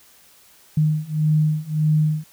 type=beating tone pair; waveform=sine; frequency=152.9 / 154.6 Hz; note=D#3 / D#3; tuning=-30 / -11 cents; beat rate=1.7 Hz; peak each=-20 / -19 dBFS; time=0.77-2.24 s; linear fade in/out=5 ms; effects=white hiss -52 dBFS RMS until 2.32 s